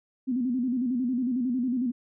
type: tone with vibrato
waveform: sine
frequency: 249.4 Hz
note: B3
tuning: 17 cents sharp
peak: -24 dBFS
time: 0.27-1.92 s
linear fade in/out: 20 ms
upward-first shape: square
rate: 11 Hz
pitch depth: 83 cents each way
effects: none